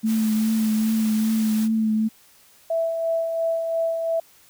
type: tone with vibrato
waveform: sine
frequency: 219.4 Hz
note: A3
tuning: 5 cents flat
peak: -18 dBFS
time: 0.03-2.09 s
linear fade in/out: 20 ms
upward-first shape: triangle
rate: 2.5 Hz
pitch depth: 27 cents each way
type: noise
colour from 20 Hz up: white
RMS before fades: -36 dBFS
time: 0.05-1.69 s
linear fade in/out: 50 ms
type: tone with tremolo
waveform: sine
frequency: 659.3 Hz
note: E5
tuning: in tune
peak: -19 dBFS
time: 2.7-4.2 s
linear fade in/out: 5 ms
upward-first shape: sine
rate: 2.9 Hz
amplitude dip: 40%
effects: white hiss -54 dBFS RMS until 4.49 s